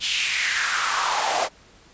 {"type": "noise with high-pass filter sweep", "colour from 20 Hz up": "pink", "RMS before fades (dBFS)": -23, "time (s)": [0, 1.49], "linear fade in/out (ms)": 50, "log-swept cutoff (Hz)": [3200, 630], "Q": 3.8, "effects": ["pink hiss -52 dBFS RMS until 1.93 s", "resampled to 16000 Hz"]}